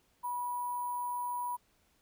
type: tone with sample-and-hold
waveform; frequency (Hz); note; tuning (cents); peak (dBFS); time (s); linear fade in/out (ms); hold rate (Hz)
sine; 977; B5; -19; -33; 0.23-1.57; 20; 11025
effects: pink hiss -71 dBFS RMS until 2.01 s